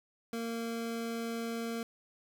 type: tone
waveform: 25% pulse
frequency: 230.3 Hz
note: A#3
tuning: 21 cents flat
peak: -31 dBFS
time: 0.33-1.83 s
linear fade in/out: 2 ms
effects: none